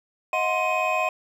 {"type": "tone cluster", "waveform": "triangle", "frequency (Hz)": [631, 727, 1047, 2512], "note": ["D#5", "F#5", "C6", "D#7"], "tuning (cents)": [24, -31, 1, 16], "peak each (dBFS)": -25, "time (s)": [0.33, 1.09], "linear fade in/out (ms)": 2, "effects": []}